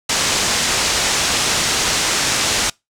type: low-pass noise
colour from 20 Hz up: white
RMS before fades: -18 dBFS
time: 0.09-2.7 s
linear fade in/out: 5 ms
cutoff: 7600 Hz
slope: 24 dB/octave
effects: noise-tail reverb RT60 0.2 s tail -25 dB re dry